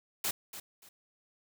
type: noise with echo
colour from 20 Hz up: white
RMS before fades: -32 dBFS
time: 0.24-0.31 s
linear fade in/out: 5 ms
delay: 290 ms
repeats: 2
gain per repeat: -12 dB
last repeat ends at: 0.89 s
effects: none

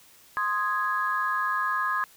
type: chord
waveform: sine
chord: Ab major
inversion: first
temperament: equal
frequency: 1046.5 / 1244.5 / 1661.2 Hz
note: C6 / Eb6 / Ab6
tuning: 0 / 0 / 0 cents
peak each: -28 dBFS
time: 0.37-2.04 s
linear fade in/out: 0 ms
effects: tanh soft clip ceiling -14 dBFS + white hiss -55 dBFS RMS until 2.16 s

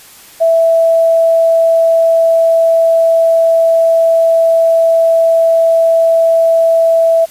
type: tone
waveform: sine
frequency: 659.3 Hz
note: E5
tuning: in tune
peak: -6 dBFS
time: 0.4-7.26 s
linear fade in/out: 20 ms
effects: white hiss -38 dBFS RMS until 7.3 s + resampled to 32000 Hz

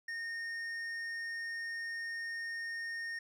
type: tone with hard clipping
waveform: triangle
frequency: 1840 Hz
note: A#6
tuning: 23 cents flat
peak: -39 dBFS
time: 0.08-3.19 s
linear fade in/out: 5 ms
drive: 10 dB
effects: none

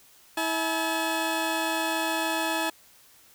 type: tone pair together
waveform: 15% pulse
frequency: 323.8 / 854.5 Hz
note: E4 / G#5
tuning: -31 / +49 cents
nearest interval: octave + perfect fourth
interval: 1680 cents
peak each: -22 dBFS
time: 0.37-2.7 s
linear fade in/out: 5 ms
effects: white hiss -56 dBFS RMS until 3.34 s

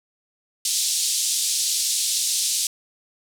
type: band-pass noise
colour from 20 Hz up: white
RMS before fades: -23 dBFS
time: 0.65-2.67 s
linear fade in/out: 2 ms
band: 3600 to 9500 Hz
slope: 24 dB/octave
effects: none

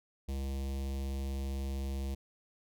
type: tone with notch filter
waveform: square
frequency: 67.8 Hz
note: C#2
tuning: 38 cents flat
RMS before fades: -36 dBFS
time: 0.28-2.15 s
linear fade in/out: 10 ms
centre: 1400 Hz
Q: 0.65
effects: none

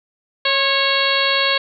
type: harmonic tone with a mistuned harmonic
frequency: 550 Hz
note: C#5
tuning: 14 cents flat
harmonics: 1 / 2 / 3 / 4 / 5 / 6 / 7 / 8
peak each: -23 / -23 / -23 / -23 / -23 / -23 / -23 / -23 dBFS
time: 0.45-1.58 s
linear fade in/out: 5 ms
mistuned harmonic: 2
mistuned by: -28 cents
effects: none

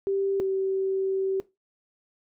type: tone pair in turn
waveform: sine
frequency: 392 / 384.4 Hz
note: G4 / G4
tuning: 0 / -34 cents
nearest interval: unison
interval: 34 cents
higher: first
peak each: -23 dBFS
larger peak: neither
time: 0.07-0.4 / 0.4-1.4 s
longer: second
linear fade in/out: 0 ms
effects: noise-tail reverb RT60 0.2 s tail -17 dB re dry

